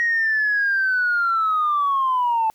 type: linear sweep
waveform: sine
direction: down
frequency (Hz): 1892 to 872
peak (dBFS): -16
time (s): 0-2.5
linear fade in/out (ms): 0
effects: tanh soft clip ceiling -13 dBFS + white hiss -61 dBFS RMS until 2.54 s